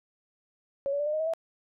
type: tone with pitch steps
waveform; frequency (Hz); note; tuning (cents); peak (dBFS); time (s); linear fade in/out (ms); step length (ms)
sine; 554.4 / 570.3 / 586.7 / 603.5 / 620.9 / 638.7 / 657; C#5 / C#5 / D5 / D5 / D#5 / D#5 / E5; 0 / +49 / -2 / +47 / -4 / +45 / -6; -26; 0.86-1.336; 0; 68
effects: none